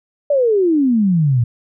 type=exponential sweep; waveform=sine; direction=down; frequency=595 to 113.2 Hz; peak=-11 dBFS; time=0.3-1.44 s; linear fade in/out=5 ms; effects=none